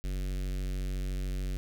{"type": "tone with notch filter", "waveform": "square", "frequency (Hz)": 46.88, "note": "F#1", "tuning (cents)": 23, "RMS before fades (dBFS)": -33, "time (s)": [0.04, 1.57], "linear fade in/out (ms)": 0, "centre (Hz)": 930, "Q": 0.56, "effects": []}